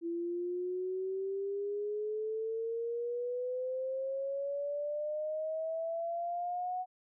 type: exponential sweep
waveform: sine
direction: up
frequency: 335.4 to 740 Hz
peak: -33 dBFS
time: 0.01-6.86 s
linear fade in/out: 50 ms
effects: none